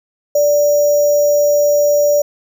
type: tone with sample-and-hold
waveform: sine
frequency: 584 Hz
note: D5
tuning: 10 cents flat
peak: -9 dBFS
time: 0.35-2.22 s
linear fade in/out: 5 ms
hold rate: 6300 Hz
effects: none